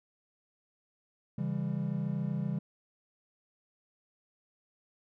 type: chord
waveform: triangle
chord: C# diminished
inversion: none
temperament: just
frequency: 138.59 / 166.31 / 199.57 Hz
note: C#3 / E3 / G3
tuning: 0 / +16 / +31 cents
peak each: -33 dBFS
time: 1.38-2.59 s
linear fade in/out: 5 ms
effects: none